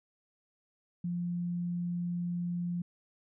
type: tone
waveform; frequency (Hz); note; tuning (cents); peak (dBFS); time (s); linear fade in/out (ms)
sine; 174.61; F3; 0; -31; 1.04-2.82; 5
effects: none